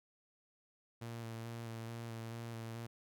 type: tone with vibrato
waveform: sawtooth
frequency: 115.1 Hz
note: A#2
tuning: 22 cents flat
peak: -39 dBFS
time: 1.01-2.87 s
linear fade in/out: 10 ms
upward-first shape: square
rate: 2.3 Hz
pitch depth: 19 cents each way
effects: none